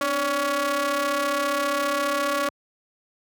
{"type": "ring-modulated tone", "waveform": "sawtooth", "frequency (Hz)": 277.2, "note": "C#4", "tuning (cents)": 0, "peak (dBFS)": -15, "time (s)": [0.01, 2.49], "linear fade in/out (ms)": 2, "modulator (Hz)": 849, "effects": ["high-pass 100 Hz 12 dB/octave"]}